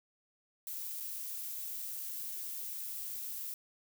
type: noise with dropouts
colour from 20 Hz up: violet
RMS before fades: -41 dBFS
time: 0.67-3.54 s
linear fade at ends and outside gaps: 1 ms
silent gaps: 1.002-1.006 s
effects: none